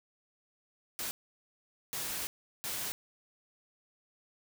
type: noise bursts at uneven times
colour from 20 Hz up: white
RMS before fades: -37 dBFS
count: 3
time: 0.99-1.11 / 1.93-2.27 / 2.64-2.92 s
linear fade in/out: 0 ms
effects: none